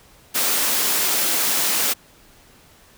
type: high-pass noise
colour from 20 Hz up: white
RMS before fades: -20 dBFS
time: 0.34-1.94 s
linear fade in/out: 20 ms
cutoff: 190 Hz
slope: 24 dB/octave
effects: pink hiss -51 dBFS RMS until 2.97 s